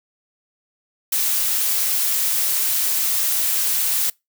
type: noise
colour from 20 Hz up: blue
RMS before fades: -20 dBFS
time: 1.12-4.1 s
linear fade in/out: 5 ms
effects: noise-tail reverb RT60 0.2 s tail -25 dB re dry